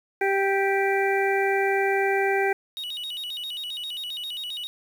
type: harmonic tone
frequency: 392 Hz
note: G4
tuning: in tune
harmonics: 1 / 2 / 4 / 5 / 6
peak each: -23 / -26 / -29 / -30 / -31 dBFS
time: 0.21-2.53 s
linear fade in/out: 5 ms
type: tone with vibrato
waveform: triangle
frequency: 3322 Hz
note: G#7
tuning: in tune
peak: -29 dBFS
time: 2.77-4.67 s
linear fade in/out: 0 ms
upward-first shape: square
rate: 7.5 Hz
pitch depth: 210 cents each way
effects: 8-bit